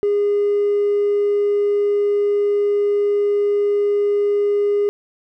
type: tone with hard clipping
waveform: sine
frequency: 409.2 Hz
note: G#4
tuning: 26 cents flat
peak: -15 dBFS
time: 0.03-4.89 s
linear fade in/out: 0 ms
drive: 1 dB
effects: none